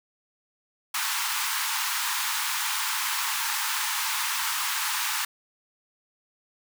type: high-pass noise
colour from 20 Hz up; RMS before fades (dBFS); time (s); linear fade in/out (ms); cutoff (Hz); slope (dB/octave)
pink; -28; 0.94-5.25; 5; 850; 96
effects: none